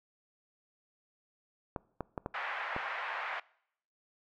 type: clicks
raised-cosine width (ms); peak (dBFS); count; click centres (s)
1; -21; 5; 1.762 / 2.007 / 2.178 / 2.261 / 2.764
type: band-pass noise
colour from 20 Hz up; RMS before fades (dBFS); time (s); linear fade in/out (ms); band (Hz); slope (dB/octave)
white; -38; 2.34-3.4; 5; 680 to 2100; 24
effects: noise-tail reverb RT60 0.7 s tail -23 dB re dry